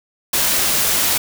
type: noise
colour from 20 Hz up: white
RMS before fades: -17 dBFS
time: 0.33-1.18 s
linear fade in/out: 5 ms
effects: none

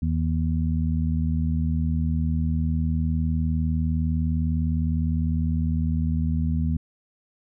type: harmonic tone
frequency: 79.8 Hz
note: D#2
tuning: 44 cents sharp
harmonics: 1 / 2 / 3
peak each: -23 / -26 / -28 dBFS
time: 0.02-6.77 s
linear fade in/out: 5 ms
effects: none

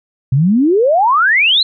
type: exponential sweep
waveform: sine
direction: up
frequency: 123.47 to 4186 Hz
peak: -8 dBFS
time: 0.32-1.63 s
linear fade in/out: 5 ms
effects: none

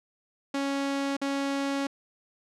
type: tone with dropouts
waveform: sawtooth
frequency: 277.2 Hz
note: C#4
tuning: in tune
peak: -23 dBFS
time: 0.54-1.87 s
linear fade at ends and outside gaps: 5 ms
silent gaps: 1.168-1.215 s
effects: low-pass 7000 Hz 12 dB/octave

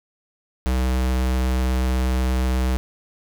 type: tone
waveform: square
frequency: 63.7 Hz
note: C2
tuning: 46 cents flat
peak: -19 dBFS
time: 0.66-2.77 s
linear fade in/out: 0 ms
effects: none

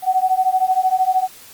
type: beating tone pair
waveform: sine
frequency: 743 / 756 Hz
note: F#5 / F#5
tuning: +7 / +37 cents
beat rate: 13 Hz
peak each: -17 dBFS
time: 0.02-1.28 s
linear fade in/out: 50 ms
effects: white hiss -42 dBFS RMS until 1.53 s + Opus 32 kbps

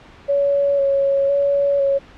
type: tone with vibrato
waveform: sine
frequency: 558 Hz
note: C#5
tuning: 11 cents sharp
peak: -14 dBFS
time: 0.28-1.99 s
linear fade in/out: 20 ms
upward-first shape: square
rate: 0.99 Hz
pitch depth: 17 cents each way
effects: pink hiss -44 dBFS RMS until 2.17 s + low-pass 3000 Hz 12 dB/octave

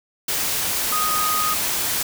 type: tone in noise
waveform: sine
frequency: 1244.5 Hz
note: D#6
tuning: in tune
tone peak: -21 dBFS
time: 0.92-1.54 s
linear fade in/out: 5 ms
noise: white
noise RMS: -23 dBFS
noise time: 0.28-2.03 s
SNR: -1 dB
effects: none

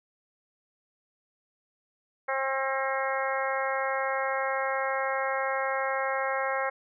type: harmonic tone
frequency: 267.9 Hz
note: C4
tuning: 41 cents sharp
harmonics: 2 / 3 / 4 / 5 / 6 / 7 / 8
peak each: -31 / -33 / -34 / -35 / -36 / -36 / -37 dBFS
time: 2.28-6.7 s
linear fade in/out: 10 ms
effects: none

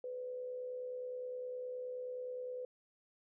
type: tone with amplitude modulation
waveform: sine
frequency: 501 Hz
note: B4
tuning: 25 cents sharp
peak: -38 dBFS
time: 0.04-2.65 s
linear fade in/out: 2 ms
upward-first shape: sine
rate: 69.6 Hz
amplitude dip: 40%
effects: none

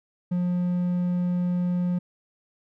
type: tone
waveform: triangle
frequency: 177.9 Hz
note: F3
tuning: 32 cents sharp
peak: -20 dBFS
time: 0.31-1.99 s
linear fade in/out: 10 ms
effects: none

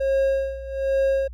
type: tone with tremolo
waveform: triangle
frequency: 541 Hz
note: C#5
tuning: 42 cents flat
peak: -15 dBFS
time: 0-1.28 s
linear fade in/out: 10 ms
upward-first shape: sine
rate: 1.2 Hz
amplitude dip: 85%
effects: added 60 Hz sine -35 dBFS peak until 1.33 s

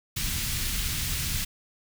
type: band-stop noise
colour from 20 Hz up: pink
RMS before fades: -29 dBFS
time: 0.16-1.45 s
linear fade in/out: 10 ms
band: 140 to 2400 Hz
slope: 12 dB/octave
effects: none

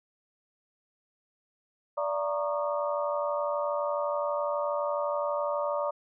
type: tone cluster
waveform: sine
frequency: 584 / 676 / 934 / 1108 / 1215 Hz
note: D5 / E5 / A#5 / C#6 / D#6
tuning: -10 / +43 / +3 / -1 / -42 cents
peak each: -29 / -38 / -35 / -37 / -36 dBFS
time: 1.97-5.91 s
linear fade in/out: 10 ms
effects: none

